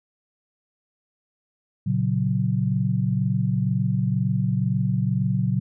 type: chord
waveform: sine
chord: F# major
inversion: first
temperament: equal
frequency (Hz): 116.54 / 138.59 / 185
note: A#2 / C#3 / F#3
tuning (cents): 0 / 0 / 0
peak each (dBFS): -24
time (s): 1.86-5.6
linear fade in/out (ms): 10
effects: none